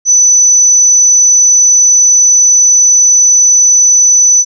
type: tone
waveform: sine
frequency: 5990 Hz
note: F#8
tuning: 20 cents sharp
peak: -3 dBFS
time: 0.05-4.45 s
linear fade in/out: 50 ms
effects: none